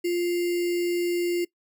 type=tone with sample-and-hold; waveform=sine; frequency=349.3 Hz; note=F4; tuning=in tune; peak=-22 dBFS; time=0.04-1.45 s; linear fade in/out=10 ms; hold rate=2450 Hz; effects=noise-tail reverb RT60 0.1 s tail -21 dB re dry